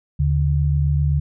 sine tone pair together, 76.46 / 144.2 Hz, D#2 / D3, -30 / -31 cents, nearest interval major seventh, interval 1099 cents, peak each -18 dBFS, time 0.19-1.2 s, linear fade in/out 10 ms, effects none

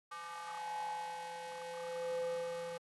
square tone with high-pass filter sweep, 170 Hz, F3, 46 cents flat, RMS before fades -42 dBFS, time 0.11-2.78 s, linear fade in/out 10 ms, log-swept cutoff 1100 to 410 Hz, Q 6.2, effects AAC 32 kbps

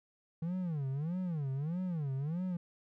triangle tone with vibrato, 157.2 Hz, D#3, 18 cents sharp, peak -31 dBFS, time 0.42-2.57 s, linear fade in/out 5 ms, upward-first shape sine, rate 1.6 Hz, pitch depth 290 cents each way, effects none

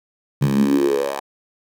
10% pulse tone with high-pass filter sweep, 69.3 Hz, C#2, in tune, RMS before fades -18 dBFS, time 0.41-1.2 s, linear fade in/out 10 ms, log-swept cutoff 140 to 740 Hz, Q 8, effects none

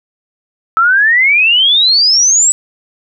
sine exponential sweep, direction up, 1300 to 7902 Hz, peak -6 dBFS, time 0.77-2.52 s, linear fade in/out 0 ms, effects none

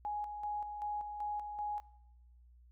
sine tone with tremolo, 833 Hz, G#5, 5 cents sharp, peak -35 dBFS, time 0.05-1.8 s, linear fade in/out 0 ms, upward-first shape square, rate 2.6 Hz, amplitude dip 50%, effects noise-tail reverb RT60 0.9 s tail -21 dB re dry + added 60 Hz sine -58 dBFS peak until 2.71 s

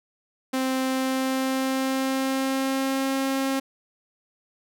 sawtooth tone with pitch glide, 261.6 to 269.1 Hz, C4 to C4, 0 to +49 cents, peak -19 dBFS, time 0.53-3.6 s, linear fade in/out 10 ms, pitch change +49 cents, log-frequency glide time 0.83-3.14 s, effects none

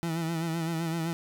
30% pulse tone with vibrato, 164.81 Hz, E3, in tune, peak -26 dBFS, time 0.03-1.13 s, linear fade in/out 0 ms, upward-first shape sine, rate 7.8 Hz, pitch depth 51 cents each way, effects none

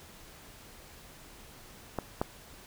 clicks, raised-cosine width 1 ms, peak -17 / -14 dBFS, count 2, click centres 1.987 / 2.215 s, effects pink hiss -52 dBFS RMS until 2.66 s

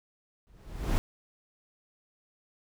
brown noise with exponential growth, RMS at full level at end -22 dBFS, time 0.47-0.98 s, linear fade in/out 0 ms, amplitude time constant 110 ms, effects none

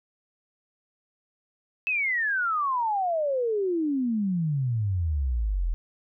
sine exponential sweep, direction down, 2637 to 39.26 Hz, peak -23 dBFS, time 1.87-5.74 s, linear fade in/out 0 ms, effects none

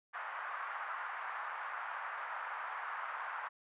white band-pass noise, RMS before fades -42 dBFS, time 0.13-3.49 s, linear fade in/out 20 ms, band 890 to 1500 Hz, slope 24 dB/octave, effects resampled to 8000 Hz

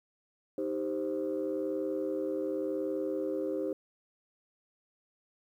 sine chord, C minor, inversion first, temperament equal, 311.1 / 392 / 523.3 Hz, Eb4 / G4 / C5, 0 / 0 / 0 cents, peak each -34 dBFS, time 0.58-3.73 s, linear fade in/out 2 ms, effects tanh soft clip ceiling -24 dBFS + 11-bit

